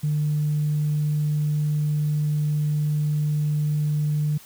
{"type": "tone", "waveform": "sine", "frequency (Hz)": 150, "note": "D3", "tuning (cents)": 37, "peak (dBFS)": -19, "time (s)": [0.03, 4.38], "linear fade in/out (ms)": 10, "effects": ["tanh soft clip ceiling -15 dBFS", "white hiss -48 dBFS RMS until 4.45 s"]}